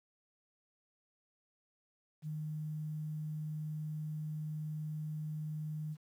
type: tone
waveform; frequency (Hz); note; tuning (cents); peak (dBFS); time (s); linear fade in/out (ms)
sine; 153.5; D#3; -23; -37; 2.22-5.97; 50
effects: 11-bit

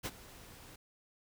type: noise with ADSR envelope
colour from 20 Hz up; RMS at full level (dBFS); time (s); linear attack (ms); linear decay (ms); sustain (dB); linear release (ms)
pink; -36; 0.03-0.76; 29; 41; -18; 5
effects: none

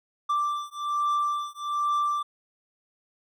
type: beating tone pair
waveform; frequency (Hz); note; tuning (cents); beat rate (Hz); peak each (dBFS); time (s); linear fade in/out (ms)
triangle; 1174.7 / 1175.9; D6 / D6; 0 / +2; 1.2; -26; 0.29-2.23; 10
effects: none

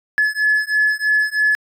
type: beating tone pair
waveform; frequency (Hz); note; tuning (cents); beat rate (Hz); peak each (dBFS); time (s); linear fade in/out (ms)
triangle; 1711 / 1714.1; A6 / A6; -49 / -46; 3.1; -15; 0.18-1.55; 0
effects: tanh soft clip ceiling -8 dBFS

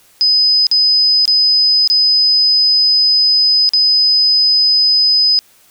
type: tone with dropouts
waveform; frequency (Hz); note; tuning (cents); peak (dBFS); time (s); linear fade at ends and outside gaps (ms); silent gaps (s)
sine; 5020; D#8; +15; -8; 0.21-5.39; 0; 0.668-0.714 / 1.254-1.278 / 1.875-1.9 / 3.691-3.735
effects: white hiss -49 dBFS RMS until 5.7 s

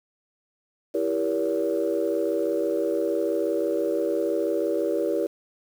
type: chord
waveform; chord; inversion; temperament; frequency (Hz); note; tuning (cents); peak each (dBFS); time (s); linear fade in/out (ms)
sine; E diminished seventh; none; just; 329.6 / 395.6 / 474.7 / 569.6; E4 / G4 / Bb4 / Db5; 0 / +16 / +31 / +47; -27; 0.94-5.27; 10
effects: tanh soft clip ceiling -14 dBFS + 8-bit

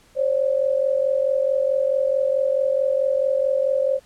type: tone pair together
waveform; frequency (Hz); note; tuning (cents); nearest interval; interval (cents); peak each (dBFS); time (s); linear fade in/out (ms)
sine; 531.4 / 576; C5 / D5; +27 / -34; minor second; 139; -19 / -22; 0.15-4; 50
effects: pink hiss -55 dBFS RMS until 4.05 s + low-pass 11000 Hz 12 dB/octave

